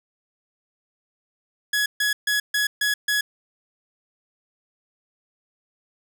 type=tone bursts; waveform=sawtooth; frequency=1682 Hz; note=G#6; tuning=22 cents sharp; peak=-16 dBFS; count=6; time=1.73-3.21 s; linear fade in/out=5 ms; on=130 ms; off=140 ms; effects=none